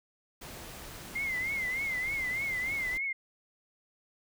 pink noise, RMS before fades -45 dBFS, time 0.41-2.98 s, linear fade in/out 10 ms
sine tone with vibrato, 2093 Hz, C7, in tune, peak -30 dBFS, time 1.15-3.13 s, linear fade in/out 10 ms, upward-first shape triangle, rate 3.3 Hz, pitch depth 110 cents each way
effects none

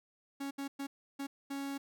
45% pulse tone bursts at uneven times, 277.2 Hz, C#4, in tune, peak -37 dBFS, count 5, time 0.4-0.51 / 0.58-0.68 / 0.79-0.87 / 1.19-1.27 / 1.5-1.78 s, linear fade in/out 10 ms, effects none

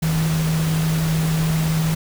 sine tone in noise, 159.6 Hz, D#3, 44 cents sharp, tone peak -17 dBFS, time 0.02-1.95 s, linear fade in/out 10 ms, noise pink, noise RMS -28 dBFS, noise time 0.02-1.95 s, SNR +8 dB, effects none

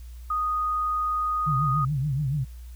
sine tone, 1241 Hz, D#6, 5 cents flat, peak -23 dBFS, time 0.3-1.85 s, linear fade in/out 5 ms
sine tone with vibrato, 140.4 Hz, C#3, 22 cents sharp, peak -23 dBFS, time 1.46-2.45 s, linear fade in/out 20 ms, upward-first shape triangle, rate 7 Hz, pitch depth 190 cents each way
effects added 60 Hz sine -38 dBFS peak until 2.75 s + white hiss -58 dBFS RMS until 2.75 s

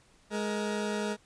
20% pulse tone pair together, 209.4 / 470 Hz, G#3 / A#4, +15 / +14 cents, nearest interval octave + major second, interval 1399 cents, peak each -26 / -32 dBFS, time 0.3-1.17 s, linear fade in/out 50 ms, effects pink hiss -63 dBFS RMS until 1.25 s + resampled to 22050 Hz

